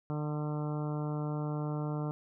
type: harmonic tone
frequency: 149.9 Hz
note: D3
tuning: 36 cents sharp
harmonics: 1 / 2 / 3 / 4 / 5 / 6 / 7 / 8 / 9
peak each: -33 / -39 / -43 / -45 / -47 / -49 / -50 / -51 / -52 dBFS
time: 0.1-2.11 s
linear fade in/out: 0 ms
effects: none